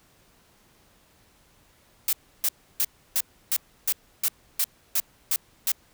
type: noise bursts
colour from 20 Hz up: blue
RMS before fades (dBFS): -23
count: 11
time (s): 2.08-5.719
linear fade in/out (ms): 2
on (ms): 49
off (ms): 310
effects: pink hiss -60 dBFS RMS until 5.93 s